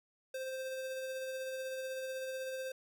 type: tone with tremolo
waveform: square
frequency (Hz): 523.3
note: C5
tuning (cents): 0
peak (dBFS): -38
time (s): 0.34-2.72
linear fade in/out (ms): 5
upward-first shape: sine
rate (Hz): 16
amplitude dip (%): 25
effects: none